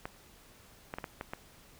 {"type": "clicks", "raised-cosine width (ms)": 0.5, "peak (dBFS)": -22, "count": 6, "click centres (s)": [0.055, 0.939, 0.985, 1.042, 1.211, 1.335], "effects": ["pink hiss -58 dBFS RMS until 1.79 s"]}